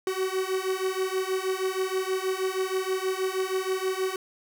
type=beating tone pair; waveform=45% pulse; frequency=374.1 / 380.4 Hz; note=F#4 / F#4; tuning=+19 / +48 cents; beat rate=6.3 Hz; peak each=-29 dBFS; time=0.07-4.16 s; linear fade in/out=2 ms; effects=none